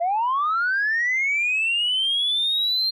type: linear sweep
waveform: sine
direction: up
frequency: 660 to 4206 Hz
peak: -18 dBFS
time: 0-2.91 s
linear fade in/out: 20 ms
effects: tanh soft clip ceiling -16 dBFS